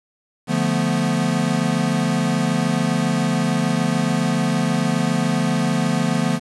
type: chord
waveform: square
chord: B half-diminished seventh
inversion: first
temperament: equal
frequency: 146.83 / 174.61 / 220 / 246.9 Hz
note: D3 / F3 / A3 / B3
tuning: 0 / 0 / 0 / 0 cents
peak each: -25 / -23 / -24 / -24 dBFS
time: 0.47-6.4 s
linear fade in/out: 50 ms
effects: resampled to 24000 Hz + 7-bit